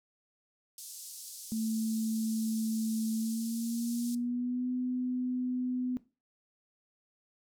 white band-pass noise, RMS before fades -46 dBFS, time 0.78-4.15 s, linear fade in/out 2 ms, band 4600 to 12000 Hz, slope 24 dB/octave
sine tone with pitch glide, 221.3 to 251.3 Hz, A3 to B3, +10 to +30 cents, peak -30 dBFS, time 1.52-5.97 s, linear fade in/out 0 ms, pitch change +220 cents, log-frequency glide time 3.12-4.7 s
effects noise-tail reverb RT60 0.3 s tail -17 dB re dry

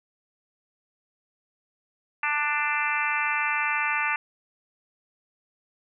harmonic tone, 295.5 Hz, D4, 11 cents sharp, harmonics 3 / 4 / 5 / 6 / 7 / 8 / 9, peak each -31 / -31 / -31 / -31 / -31 / -31 / -31 dBFS, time 2.23-4.16 s, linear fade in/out 2 ms, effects none

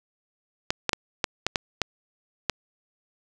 clicks, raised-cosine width 0.2 ms, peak -5 dBFS, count 8, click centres 0.705 / 0.893 / 0.932 / 1.242 / 1.466 / 1.558 / 1.817 / 2.497 s, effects none

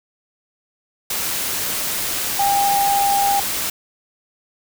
sine tone in noise, 800 Hz, G5, 35 cents sharp, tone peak -15 dBFS, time 2.39-3.4 s, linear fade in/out 5 ms, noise white, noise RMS -23 dBFS, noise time 1.1-3.7 s, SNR +5 dB, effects none

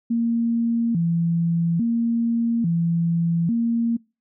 sine tone with vibrato, 197.6 Hz, G3, 14 cents sharp, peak -18 dBFS, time 0.1-3.97 s, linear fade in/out 10 ms, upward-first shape square, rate 0.59 Hz, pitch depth 280 cents each way, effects noise-tail reverb RT60 0.3 s tail -25 dB re dry

